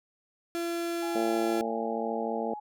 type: tone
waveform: 35% pulse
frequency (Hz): 340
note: F4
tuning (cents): -46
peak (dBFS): -28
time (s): 0.55-1.61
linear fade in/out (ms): 0
type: tone with pitch glide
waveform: sine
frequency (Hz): 831 to 839.7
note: G#5 to G#5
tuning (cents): +1 to +19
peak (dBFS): -37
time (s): 1.02-2.6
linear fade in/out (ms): 10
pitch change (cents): +18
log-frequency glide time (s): 1.46-2.36
type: harmonic tone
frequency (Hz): 113.4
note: A#2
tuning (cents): -47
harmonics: 2 / 3 / 4 / 5 / 6 / 7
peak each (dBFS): -35 / -39 / -34 / -37 / -36 / -39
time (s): 1.15-2.54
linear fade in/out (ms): 5
effects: none